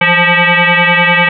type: tone with frequency modulation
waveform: sine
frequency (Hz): 170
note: F3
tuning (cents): -46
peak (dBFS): -6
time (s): 0.01-1.29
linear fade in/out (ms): 5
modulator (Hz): 350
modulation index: 7.5
effects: none